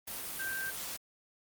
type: tone in noise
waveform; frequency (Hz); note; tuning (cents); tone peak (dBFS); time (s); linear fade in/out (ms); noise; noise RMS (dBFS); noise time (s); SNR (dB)
sine; 1568; G6; 0; -35; 0.39-0.71; 10; white; -40; 0.07-0.97; +2
effects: Opus 32 kbps